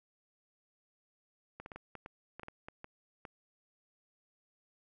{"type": "clicks", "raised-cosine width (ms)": 0.5, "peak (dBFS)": -30, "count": 12, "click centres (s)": [1.6, 1.661, 1.718, 1.76, 1.953, 2.061, 2.396, 2.433, 2.484, 2.685, 2.844, 3.252], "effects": []}